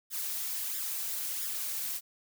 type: noise with flanger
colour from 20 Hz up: blue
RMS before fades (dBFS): -35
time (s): 0.1-2.01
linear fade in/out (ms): 50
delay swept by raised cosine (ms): 0.56 to 4.56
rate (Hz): 1.5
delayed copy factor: +0.65
effects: none